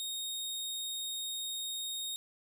sawtooth tone, 3719 Hz, A#7, 5 cents flat, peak -33 dBFS, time 0-2.16 s, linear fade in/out 0 ms, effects none

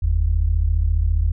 sine tone pair together, 45.22 / 80 Hz, F#1 / D#2, -39 / +49 cents, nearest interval minor seventh, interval 988 cents, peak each -18 dBFS, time 0.02-1.32 s, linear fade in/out 10 ms, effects none

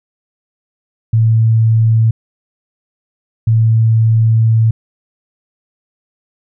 sine tone bursts at uneven times, 112.3 Hz, A2, 36 cents sharp, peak -7 dBFS, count 2, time 1.13-2.11 / 3.47-4.71 s, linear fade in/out 5 ms, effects none

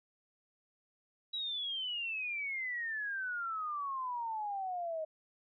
sine exponential sweep, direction down, 3907 to 621 Hz, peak -35 dBFS, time 1.33-5.05 s, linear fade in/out 10 ms, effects none

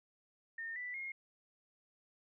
sine tone with pitch steps, 1824 / 1977.6 / 2144 Hz, A#6 / B6 / C7, -38 / +2 / +42 cents, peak -40 dBFS, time 0.58-1.12 s, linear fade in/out 5 ms, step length 180 ms, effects none

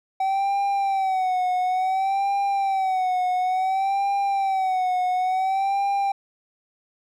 triangle tone with vibrato, 763 Hz, G5, 47 cents flat, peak -18 dBFS, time 0.2-6.12 s, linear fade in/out 5 ms, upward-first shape sine, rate 0.57 Hz, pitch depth 77 cents each way, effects none

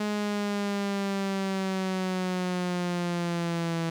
sawtooth linear sweep, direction down, 210 to 164.81 Hz, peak -23 dBFS, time 0-3.9 s, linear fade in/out 5 ms, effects low-pass 7000 Hz 12 dB/octave + 9-bit

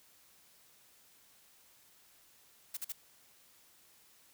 blue noise bursts, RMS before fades -39 dBFS, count 3, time 2.74-2.922 s, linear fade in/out 5 ms, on 30 ms, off 46 ms, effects white hiss -64 dBFS RMS until 4.33 s

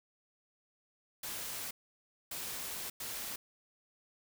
white noise bursts at uneven times, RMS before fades -41 dBFS, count 3, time 1.23-1.71 / 2.31-2.9 / 3-3.36 s, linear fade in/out 5 ms, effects none

